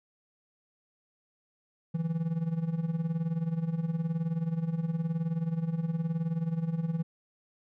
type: tone with tremolo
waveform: triangle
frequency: 164.6 Hz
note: E3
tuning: 2 cents flat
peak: -23 dBFS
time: 1.94-7.03 s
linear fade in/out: 10 ms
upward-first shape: sine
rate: 19 Hz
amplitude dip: 75%
effects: none